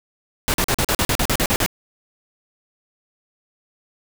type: noise bursts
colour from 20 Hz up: pink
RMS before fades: -19 dBFS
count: 12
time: 0.48-1.662 s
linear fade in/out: 0 ms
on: 60 ms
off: 42 ms
effects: none